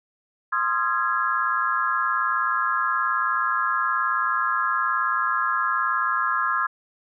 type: chord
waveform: sine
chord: F minor seventh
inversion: second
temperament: equal with one note detuned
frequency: 1046.5 / 1244.5 / 1363.4 / 1661.2 Hz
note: C6 / Eb6 / F6 / Ab6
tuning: 0 / 0 / -42 / 0 cents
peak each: -26 dBFS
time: 0.52-6.67 s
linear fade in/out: 10 ms
effects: none